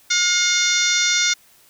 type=harmonic tone; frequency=715 Hz; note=F5; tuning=41 cents sharp; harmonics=2 / 3 / 4 / 5 / 6 / 7 / 8 / 9 / 10; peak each=-24 / -22 / -33 / -22 / -26 / -28 / -22 / -25 / -33 dBFS; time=0.1-1.34 s; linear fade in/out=10 ms; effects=white hiss -53 dBFS RMS until 1.69 s